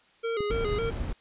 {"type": "tone with vibrato", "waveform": "square", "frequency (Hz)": 436.1, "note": "A4", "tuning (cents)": -15, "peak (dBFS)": -28, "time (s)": [0.23, 0.91], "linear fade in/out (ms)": 20, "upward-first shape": "square", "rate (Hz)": 3.6, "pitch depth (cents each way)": 89}
{"type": "clicks", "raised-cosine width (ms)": 3, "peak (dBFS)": -22, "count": 2, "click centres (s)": [0.406, 0.51]}
{"type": "noise", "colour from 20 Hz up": "brown", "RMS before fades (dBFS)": -32, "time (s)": [0.5, 1.13], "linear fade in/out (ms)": 5}
{"effects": ["white hiss -61 dBFS RMS until 1.2 s", "resampled to 8000 Hz"]}